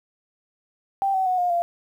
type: tone with pitch steps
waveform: sine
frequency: 784 / 759.5 / 735.7 / 712.7 / 690.4 Hz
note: G5 / F#5 / F#5 / F5 / F5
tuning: 0 / +45 / -10 / +35 / -20 cents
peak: -19 dBFS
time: 1.02-1.62 s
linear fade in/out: 0 ms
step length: 120 ms
effects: 9-bit